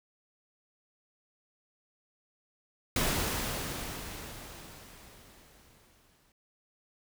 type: noise with exponential decay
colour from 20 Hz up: pink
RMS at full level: -28 dBFS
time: 2.96-6.32 s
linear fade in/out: 2 ms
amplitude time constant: 730 ms
effects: none